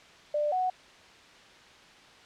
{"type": "tone pair in turn", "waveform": "sine", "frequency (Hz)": [594, 739.3], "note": ["D5", "F#5"], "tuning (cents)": [20, -2], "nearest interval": "major third", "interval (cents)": 378, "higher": "second", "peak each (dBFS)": [-25, -25], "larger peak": "neither", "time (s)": [[0.34, 0.52], [0.52, 0.7]], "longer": "neither", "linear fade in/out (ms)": 5, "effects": ["white hiss -53 dBFS RMS until 2.25 s", "low-pass 4000 Hz 12 dB/octave"]}